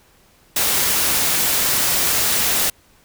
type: noise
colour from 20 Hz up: white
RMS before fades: -18 dBFS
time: 0.56-2.7 s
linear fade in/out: 5 ms
effects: pink hiss -54 dBFS RMS until 3.04 s